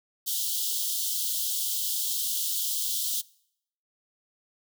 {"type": "high-pass noise", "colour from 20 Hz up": "white", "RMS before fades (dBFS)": -29, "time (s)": [0.26, 3.22], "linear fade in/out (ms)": 20, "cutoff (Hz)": 3000, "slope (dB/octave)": 96, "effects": ["noise-tail reverb RT60 0.7 s tail -23 dB re dry"]}